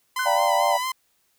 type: tone with vibrato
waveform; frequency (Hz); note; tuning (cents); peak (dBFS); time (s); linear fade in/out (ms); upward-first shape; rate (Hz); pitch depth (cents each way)
sawtooth; 1014; B5; +45; -21; 0.16-0.92; 5; sine; 4.5; 45
type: tone with exponential decay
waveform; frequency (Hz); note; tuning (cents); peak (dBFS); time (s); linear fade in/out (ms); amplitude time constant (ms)
sine; 1501; F#6; +24; -22; 0.19-0.48; 5; 63
type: chord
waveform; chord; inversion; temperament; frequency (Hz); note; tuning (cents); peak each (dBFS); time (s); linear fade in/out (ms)
sine; G minor seventh; second; equal; 587.3 / 698.5 / 784 / 932.3; D5 / F5 / G5 / Bb5; 0 / 0 / 0 / 0; -24; 0.25-0.78; 20
effects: white hiss -67 dBFS RMS until 1.38 s